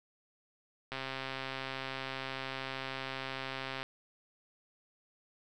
click train, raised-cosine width 0.3 ms, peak -22 dBFS, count 388, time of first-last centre 0.92-3.83 s, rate 133 Hz, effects none

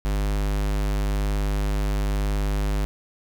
square tone, 50.5 Hz, G#1, 48 cents flat, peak -22 dBFS, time 0.05-2.85 s, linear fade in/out 0 ms, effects none

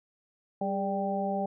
harmonic tone with a mistuned harmonic, 196.3 Hz, G3, 3 cents sharp, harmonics 1 / 2 / 3 / 4, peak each -32 / -37 / -33 / -32 dBFS, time 0.61-1.46 s, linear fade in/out 5 ms, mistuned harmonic 2, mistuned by +55 cents, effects none

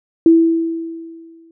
sine tone with exponential decay, 329.6 Hz, E4, in tune, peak -4 dBFS, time 0.26-1.51 s, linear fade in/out 2 ms, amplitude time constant 270 ms, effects none

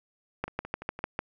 two click trains, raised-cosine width 0.5 ms, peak -24 / -14 dBFS, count 4 / 6, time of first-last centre 0.48-0.99 / 0.44-1.191 s, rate 5.88 / 6.66 Hz, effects none

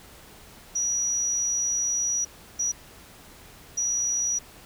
sine tone bursts at uneven times, 5820 Hz, F#8, 29 cents flat, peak -23 dBFS, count 3, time 0.75-2.25 / 2.59-2.72 / 3.77-4.39 s, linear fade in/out 10 ms, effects pink hiss -49 dBFS RMS until 4.65 s

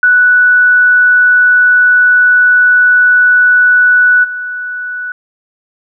sine tone with level steps, 1480 Hz, F#6, in tune, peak -4 / -17 dBFS, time 0.03-5.12 s, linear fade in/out 2 ms, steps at 4.23 s, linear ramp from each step 20 ms, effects none

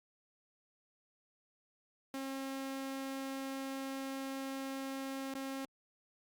sawtooth tone with dropouts, 269.5 Hz, C#4, 49 cents flat, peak -35 dBFS, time 2.14-5.65 s, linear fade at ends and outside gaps 2 ms, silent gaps 5.34-5.351 s, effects Opus 48 kbps

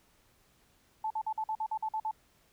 sine tone bursts, 873 Hz, A5, 14 cents flat, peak -30 dBFS, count 10, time 1.04-2.112 s, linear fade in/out 5 ms, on 64 ms, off 48 ms, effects pink hiss -67 dBFS RMS until 2.52 s

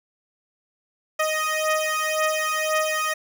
15% pulse beating tone pair, 622.3 / 624.2 Hz, D#5 / D#5, 0 / +5 cents, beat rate 1.9 Hz, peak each -18 dBFS, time 1.19-3.14 s, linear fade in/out 10 ms, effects none

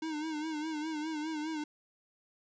square tone with vibrato, 310 Hz, D#4, 6 cents flat, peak -35 dBFS, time 0.02-1.64 s, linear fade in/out 5 ms, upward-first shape sine, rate 4.9 Hz, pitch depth 68 cents each way, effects resampled to 16000 Hz + 11-bit

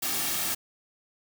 white noise with comb filter, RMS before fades -29 dBFS, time 0.02-0.55 s, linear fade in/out 10 ms, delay 2 ms, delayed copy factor -0.5, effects none

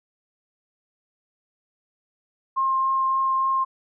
sine tone with vibrato, 1063 Hz, C6, 27 cents sharp, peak -19 dBFS, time 2.56-3.65 s, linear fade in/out 20 ms, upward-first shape triangle, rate 3.5 Hz, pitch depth 9 cents each way, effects none

